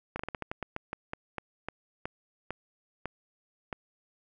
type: slowing click train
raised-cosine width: 0.5 ms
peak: -19 dBFS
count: 17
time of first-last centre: 0.16-3.728 s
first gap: 34 ms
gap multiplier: 1.22
effects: none